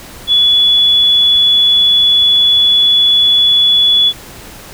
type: tone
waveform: sine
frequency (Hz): 3416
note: G#7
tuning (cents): +48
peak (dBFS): -6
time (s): 0.27-4.13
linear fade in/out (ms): 50
effects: pink hiss -33 dBFS RMS until 4.73 s